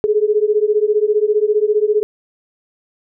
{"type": "beating tone pair", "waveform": "sine", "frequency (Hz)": [415.3, 430.3], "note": ["G#4", "A4"], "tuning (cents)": [0, -39], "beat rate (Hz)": 15, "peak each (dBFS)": [-15, -15], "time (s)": [0.04, 2.03], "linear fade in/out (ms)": 0, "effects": []}